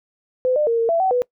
sine tone with pitch steps, 509 / 600 / 463.2 / 458.7 / 669 / 758 / 493.5 Hz, C5 / D5 / A#4 / A#4 / E5 / F#5 / B4, -48 / +37 / -11 / -28 / +25 / +42 / -1 cents, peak -15 dBFS, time 0.45-1.22 s, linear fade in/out 0 ms, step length 110 ms, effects noise-tail reverb RT60 0.1 s tail -23 dB re dry

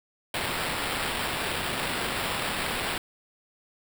white noise with sample-and-hold, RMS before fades -30 dBFS, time 0.34-2.98 s, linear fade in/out 2 ms, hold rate 6300 Hz, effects none

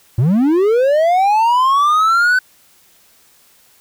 triangle linear sweep, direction up, 104.5 to 1520 Hz, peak -8 dBFS, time 0.18-2.39 s, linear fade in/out 5 ms, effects white hiss -51 dBFS RMS until 3.8 s

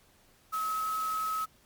sine tone in noise, 1285 Hz, E6, 45 cents flat, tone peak -29 dBFS, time 0.52-1.46 s, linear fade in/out 20 ms, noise white, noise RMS -44 dBFS, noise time 0.52-1.46 s, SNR +12 dB, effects pink hiss -63 dBFS RMS until 1.65 s + MP3 96 kbps

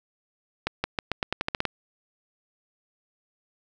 accelerating click train, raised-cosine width 0.3 ms, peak -9 dBFS, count 11, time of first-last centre 0.67-1.653 s, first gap 170 ms, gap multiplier 0.87, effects none

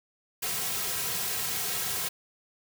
white noise with comb filter, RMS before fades -31 dBFS, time 0.42-2.09 s, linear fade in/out 10 ms, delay 3.4 ms, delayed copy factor -0.85, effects none

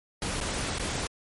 pink noise with dropouts, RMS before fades -31 dBFS, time 0.22-1.07 s, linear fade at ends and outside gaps 1 ms, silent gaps 0.404-0.411 / 0.785-0.796 s, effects MP3 48 kbps

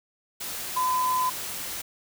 sine tone in noise, 1013 Hz, B5, 44 cents sharp, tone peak -22 dBFS, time 0.76-1.3 s, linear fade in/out 10 ms, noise white, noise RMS -34 dBFS, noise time 0.4-1.82 s, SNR +9 dB, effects none

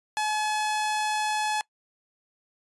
sawtooth tone, 853 Hz, G#5, 46 cents sharp, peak -21 dBFS, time 0.17-1.61 s, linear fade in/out 0 ms, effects noise-tail reverb RT60 0.1 s tail -23 dB re dry + resampled to 24000 Hz

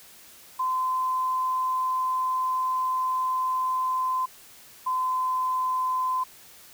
sine tone pair in turn, 1028 / 1024.1 Hz, C6 / C6, -31 / -37 cents, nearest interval unison, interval 6 cents, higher first, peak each -23 dBFS, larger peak neither, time 0.59-4.26 / 4.86-6.24 s, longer first, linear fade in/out 10 ms, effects white hiss -50 dBFS RMS until 6.73 s

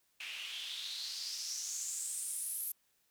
white noise with band-pass filter sweep, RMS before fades -41 dBFS, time 0.2-2.72 s, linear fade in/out 5 ms, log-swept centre 2500 to 12000 Hz, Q 5, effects white hiss -75 dBFS RMS until 3.1 s

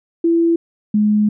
sine tone pair in turn, 334.9 / 210.5 Hz, E4 / G#3, +27 / +24 cents, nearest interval minor sixth, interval 803 cents, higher first, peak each -11 dBFS, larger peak neither, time 0.24-0.56 / 0.94-1.29 s, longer second, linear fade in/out 5 ms, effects none

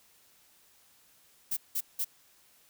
violet noise bursts, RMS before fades -31 dBFS, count 3, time 1.51-2.047 s, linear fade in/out 10 ms, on 59 ms, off 180 ms, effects white hiss -63 dBFS RMS until 2.69 s

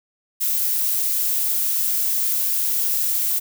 violet noise, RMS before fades -21 dBFS, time 0.4-3.4 s, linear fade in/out 20 ms, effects none

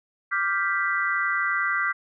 sine chord, G dominant seventh, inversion second, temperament equal, 1174.7 / 1396.9 / 1568 / 1975.5 Hz, D6 / F6 / G6 / B6, 0 / 0 / 0 / 0 cents, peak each -28 / -28 / -27 / -27 dBFS, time 0.31-1.93 s, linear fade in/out 20 ms, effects none

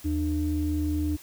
sine tone pair together, 79.43 / 300.7 Hz, D#2 / D4, +36 / +41 cents, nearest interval octave + major seventh, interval 2305 cents, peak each -26 dBFS, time 0.04-1.17 s, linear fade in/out 20 ms, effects tanh soft clip ceiling -17 dBFS + white hiss -49 dBFS RMS until 1.22 s

